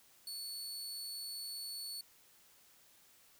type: tone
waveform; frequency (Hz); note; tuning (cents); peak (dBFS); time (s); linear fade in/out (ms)
sawtooth; 4435; C#8; 0; -39; 0.27-2.01; 2
effects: white hiss -65 dBFS RMS until 3.39 s